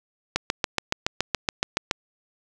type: click train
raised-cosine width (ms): 0.2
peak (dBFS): -4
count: 12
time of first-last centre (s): 0.36-1.911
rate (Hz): 7.09
effects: none